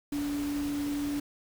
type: tone in noise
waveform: sine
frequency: 288.7 Hz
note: D4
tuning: 30 cents flat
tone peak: -29 dBFS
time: 0.12-1.2 s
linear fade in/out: 5 ms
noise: pink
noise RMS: -42 dBFS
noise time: 0.12-1.2 s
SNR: +10 dB
effects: none